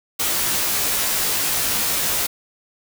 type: noise with comb filter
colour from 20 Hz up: white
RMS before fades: -21 dBFS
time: 0.19-2.27 s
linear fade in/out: 10 ms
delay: 16 ms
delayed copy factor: -0.85
effects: none